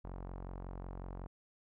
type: tone with low-pass filter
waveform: sawtooth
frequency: 45.45 Hz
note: F#1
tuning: 30 cents flat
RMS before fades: -45 dBFS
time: 0.04-1.27 s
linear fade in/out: 10 ms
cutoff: 980 Hz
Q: 1.5
effects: none